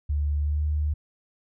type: tone with pitch glide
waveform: sine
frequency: 73.3 to 75.14 Hz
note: D2 to D2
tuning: -3 to +40 cents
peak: -22 dBFS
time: 0.09-0.94 s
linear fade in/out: 10 ms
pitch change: +43 cents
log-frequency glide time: 0.38-0.65 s
effects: none